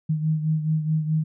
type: beating tone pair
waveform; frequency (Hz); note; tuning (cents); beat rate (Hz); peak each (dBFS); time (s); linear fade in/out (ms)
sine; 155.56 / 160.26; D#3 / E3; 0 / -49; 4.7; -21 / -28; 0.09-1.24; 10
effects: none